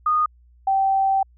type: tone pair in turn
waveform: sine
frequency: 1232 / 776.1 Hz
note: D#6 / G5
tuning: -17 / -18 cents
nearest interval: minor sixth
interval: 801 cents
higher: first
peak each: -16 dBFS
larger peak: neither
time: 0.06-0.26 / 0.67-1.23 s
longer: second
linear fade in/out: 5 ms
effects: added 60 Hz sine -50 dBFS peak until 1.37 s